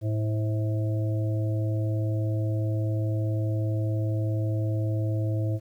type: harmonic tone with a mistuned harmonic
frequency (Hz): 108.5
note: A2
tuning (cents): -24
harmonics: 1 / 3 / 5 / 6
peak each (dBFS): -24 / -34 / -38 / -40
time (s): 0.01-5.6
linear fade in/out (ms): 50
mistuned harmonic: 5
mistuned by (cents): -40
effects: 10-bit